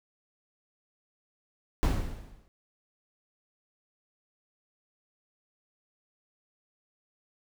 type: noise with exponential decay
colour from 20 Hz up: brown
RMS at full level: -21 dBFS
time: 1.83-2.48 s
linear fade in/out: 0 ms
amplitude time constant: 140 ms
effects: none